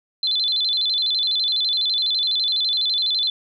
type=tone with vibrato; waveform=sine; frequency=3782 Hz; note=A#7; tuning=24 cents sharp; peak=-18 dBFS; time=0.23-3.3 s; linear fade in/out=2 ms; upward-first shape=square; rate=12 Hz; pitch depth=140 cents each way; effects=none